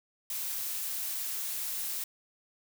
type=noise; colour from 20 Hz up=blue; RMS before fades=-35 dBFS; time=0.3-2.04 s; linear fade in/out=2 ms; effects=none